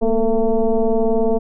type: tone with frequency modulation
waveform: sine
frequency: 218.3 Hz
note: A3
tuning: 13 cents flat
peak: -13 dBFS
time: 0.01-1.39 s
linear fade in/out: 20 ms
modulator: 228 Hz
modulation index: 1.9
effects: none